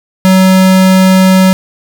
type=tone; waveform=square; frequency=187.9 Hz; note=F#3; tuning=27 cents sharp; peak=-4 dBFS; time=0.25-1.53 s; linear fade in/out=0 ms; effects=none

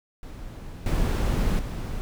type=noise with level steps; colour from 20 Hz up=brown; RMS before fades=-38 / -23 / -31 dBFS; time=0.23-2.01 s; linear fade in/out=0 ms; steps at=0.86 / 1.59 s; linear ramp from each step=2 ms; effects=none

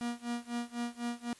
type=tone with tremolo; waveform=45% pulse; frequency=238.5 Hz; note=A#3; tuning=40 cents sharp; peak=-32 dBFS; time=0.01-1.33 s; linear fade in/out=0 ms; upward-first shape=sine; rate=4 Hz; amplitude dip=95%; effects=white hiss -59 dBFS RMS until 1.39 s + resampled to 24000 Hz

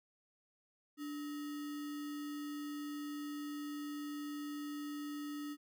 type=tone with sample-and-hold; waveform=sine; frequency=293.2 Hz; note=D4; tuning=3 cents flat; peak=-40 dBFS; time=0.97-5.57 s; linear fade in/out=50 ms; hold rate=1575 Hz; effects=none

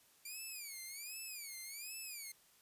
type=tone with vibrato; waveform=5% pulse; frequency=2342 Hz; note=D7; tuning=5 cents flat; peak=-36 dBFS; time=0.25-2.32 s; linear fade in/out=5 ms; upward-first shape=sine; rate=1.3 Hz; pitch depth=200 cents each way; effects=white hiss -68 dBFS RMS until 2.61 s + resampled to 32000 Hz

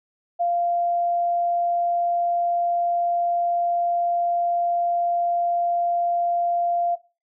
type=tone; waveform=sine; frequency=694 Hz; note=F5; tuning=11 cents flat; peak=-19 dBFS; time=0.39-6.96 s; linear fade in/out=20 ms; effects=noise-tail reverb RT60 0.3 s tail -17 dB re dry

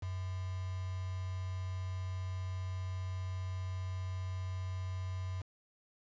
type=tone with quantisation; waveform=sine; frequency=92.5 Hz; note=F#2; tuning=in tune; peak=-36 dBFS; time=0.02-5.42 s; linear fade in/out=10 ms; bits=8; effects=resampled to 16000 Hz

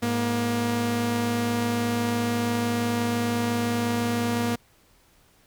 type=tone pair together; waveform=sawtooth; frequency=105.62 / 237.1 Hz; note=G#2 / A#3; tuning=+30 / +30 cents; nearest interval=octave + major second; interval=1400 cents; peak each=-26 / -20 dBFS; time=0.02-4.56 s; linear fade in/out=10 ms; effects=pink hiss -60 dBFS RMS until 5.46 s

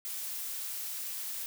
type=noise; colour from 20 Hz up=blue; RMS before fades=-38 dBFS; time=0.05-1.46 s; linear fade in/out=0 ms; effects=none

